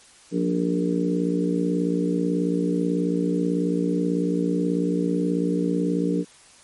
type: harmonic tone with a mistuned harmonic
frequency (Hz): 58.3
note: A#1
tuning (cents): +1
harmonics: 3 / 4 / 5 / 6 / 7 / 8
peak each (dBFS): -24 / -32 / -24 / -36 / -30 / -29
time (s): 0.31-6.25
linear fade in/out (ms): 50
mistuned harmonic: 3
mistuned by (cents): +31
effects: white hiss -51 dBFS RMS until 6.63 s + MP3 48 kbps